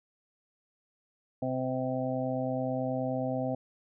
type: harmonic tone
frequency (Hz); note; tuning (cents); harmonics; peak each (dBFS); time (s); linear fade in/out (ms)
129.4; C3; -19; 1 / 2 / 4 / 5 / 6; -36 / -33 / -35 / -35 / -39; 1.42-3.55; 5
effects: none